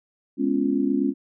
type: chord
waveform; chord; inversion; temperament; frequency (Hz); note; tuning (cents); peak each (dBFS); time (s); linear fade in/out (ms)
sine; C# dominant seventh; second; just; 207.9 / 249.5 / 277.2 / 346.5; G#3 / B3 / C#4 / E#4; +2 / +18 / 0 / -14; -27 / -26 / -22 / -28; 0.37-1.14; 50
effects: none